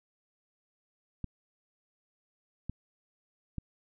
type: clicks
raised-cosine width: 5 ms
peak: -23 dBFS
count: 3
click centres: 1.243 / 2.696 / 3.583 s
effects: none